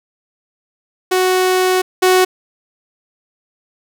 sawtooth tone pair in turn, 370 / 370 Hz, F#4 / F#4, 0 / 0 cents, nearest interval unison, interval 0 cents, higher neither, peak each -8 / -5 dBFS, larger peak second, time 1.11-1.82 / 2.02-2.25 s, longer first, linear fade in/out 10 ms, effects none

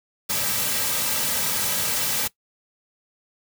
white noise with comb filter, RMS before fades -24 dBFS, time 0.29-2.28 s, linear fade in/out 10 ms, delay 2.8 ms, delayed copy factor -0.6, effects noise-tail reverb RT60 0.1 s tail -20 dB re dry

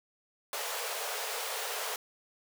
pink high-pass noise, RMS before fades -36 dBFS, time 0.53-1.96 s, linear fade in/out 2 ms, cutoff 420 Hz, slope 96 dB/octave, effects none

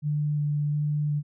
sine tone with vibrato, 148 Hz, D3, 14 cents sharp, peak -23 dBFS, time 0.02-1.23 s, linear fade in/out 50 ms, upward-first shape square, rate 1.4 Hz, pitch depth 8 cents each way, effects none

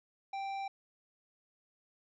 triangle tone with tanh clipping, 784 Hz, G5, in tune, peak -38 dBFS, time 0.33-0.68 s, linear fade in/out 5 ms, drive 16 dB, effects resampled to 16000 Hz

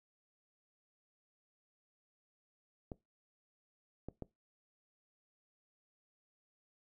clicks, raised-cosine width 2 ms, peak -29 dBFS, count 3, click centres 2.918 / 4.086 / 4.223 s, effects noise-tail reverb RT60 0.2 s tail -20 dB re dry

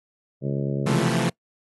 harmonic tone, 69.3 Hz, C#2, in tune, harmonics 2 / 3 / 4 / 5 / 6 / 7 / 8 / 9, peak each -25 / -30 / -36 / -33 / -34 / -39 / -36 / -41 dBFS, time 0.41-1.09 s, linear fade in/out 50 ms
sawtooth chord, F major seventh, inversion second, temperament equal, 130.81 / 164.81 / 174.61 / 220 Hz, C3 / E3 / F3 / A3, 0 / 0 / 0 / 0 cents, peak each -22 dBFS, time 0.86-1.3 s, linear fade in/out 10 ms
effects noise-tail reverb RT60 0.1 s tail -25 dB re dry + AAC 32 kbps

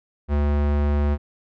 square tone with low-pass filter, 72.7 Hz, D2, 17 cents flat, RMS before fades -20 dBFS, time 0.28-1.18 s, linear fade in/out 50 ms, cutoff 1800 Hz, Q 0.52, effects none

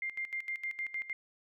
sine tone with tremolo, 2100 Hz, C7, 6 cents sharp, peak -33 dBFS, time 0.02-1.13 s, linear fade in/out 2 ms, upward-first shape square, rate 6.5 Hz, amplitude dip 80%, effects none

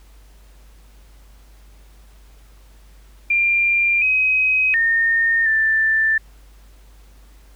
sine tone with pitch steps, 2387 / 2529 / 1830 / 1771 Hz, D7 / D#7 / A#6 / A6, +28 / +28 / -32 / +11 cents, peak -14 dBFS, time 3.3-6.18 s, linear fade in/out 5 ms, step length 720 ms, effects added 50 Hz sine -44 dBFS peak until 7.55 s + pink hiss -55 dBFS RMS until 7.55 s

